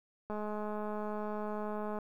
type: click train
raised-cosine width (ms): 1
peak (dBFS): -26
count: 357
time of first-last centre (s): 0.3-1.987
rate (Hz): 211
effects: 11-bit